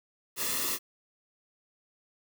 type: noise with comb filter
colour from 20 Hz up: white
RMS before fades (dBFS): -31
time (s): 0.36-0.79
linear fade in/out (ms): 50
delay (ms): 1.3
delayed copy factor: -0.7
effects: none